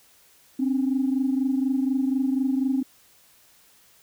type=tone pair together; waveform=sine; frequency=261.6 / 285.7 Hz; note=C4 / D4; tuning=0 / -48 cents; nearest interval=major second; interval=152 cents; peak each=-21 / -26 dBFS; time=0.59-2.83 s; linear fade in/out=10 ms; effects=tanh soft clip ceiling -14 dBFS + white hiss -57 dBFS RMS until 4.02 s